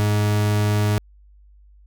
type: tone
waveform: 40% pulse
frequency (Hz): 104.6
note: G#2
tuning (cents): +13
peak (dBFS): -16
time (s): 0-0.98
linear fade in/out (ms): 0
effects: added 50 Hz sine -47 dBFS peak until 1.86 s